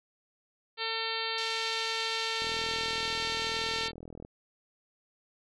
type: harmonic tone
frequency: 450 Hz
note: A4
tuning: 39 cents sharp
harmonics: 1 / 2 / 3 / 4 / 5 / 6 / 7 / 8 / 9 / 10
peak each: -40 / -40 / -40 / -40 / -40 / -40 / -40 / -40 / -40 / -40 dBFS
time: 0.77-3.92 s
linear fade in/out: 50 ms
type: band-pass noise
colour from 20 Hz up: pink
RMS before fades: -41 dBFS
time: 1.38-3.88 s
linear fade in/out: 2 ms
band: 2600 to 6400 Hz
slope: 24 dB/octave
type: click train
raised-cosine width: 2 ms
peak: -31 dBFS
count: 76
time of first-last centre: 2.42-4.249 s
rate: 41 Hz
effects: none